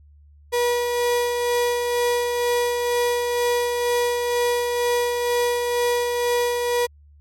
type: tone with tremolo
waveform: 35% pulse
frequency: 482.9 Hz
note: B4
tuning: 39 cents flat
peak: -16 dBFS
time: 0.52-6.87 s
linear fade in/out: 20 ms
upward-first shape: sine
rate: 2.1 Hz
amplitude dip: 35%
effects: added 73 Hz sine -47 dBFS peak until 7.2 s + MP3 64 kbps